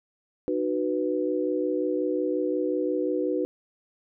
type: chord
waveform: sine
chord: B major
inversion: first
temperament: equal with one note detuned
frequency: 304.4 / 370 / 493.9 Hz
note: D#4 / F#4 / B4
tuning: -38 / 0 / 0 cents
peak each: -28 dBFS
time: 0.48-3.45 s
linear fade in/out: 0 ms
effects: none